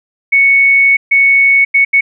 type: tone bursts at uneven times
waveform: sine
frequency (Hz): 2217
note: C#7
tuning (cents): 0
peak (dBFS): -5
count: 4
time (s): 0.32-0.97 / 1.11-1.65 / 1.74-1.85 / 1.93-2.01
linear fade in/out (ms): 10
effects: none